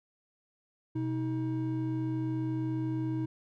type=tone pair together; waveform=triangle; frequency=125.7 / 317.1 Hz; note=B2 / D#4; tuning=+31 / +33 cents; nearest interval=octave + major third; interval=1602 cents; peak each=-31 / -30 dBFS; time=0.95-3.26 s; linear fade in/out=10 ms; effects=none